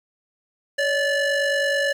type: ring-modulated tone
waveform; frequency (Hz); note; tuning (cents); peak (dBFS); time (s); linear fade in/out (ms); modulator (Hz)
square; 587.3; D5; 0; -17; 0.78-1.93; 10; 1150
effects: low-pass 8000 Hz 12 dB/octave + 8-bit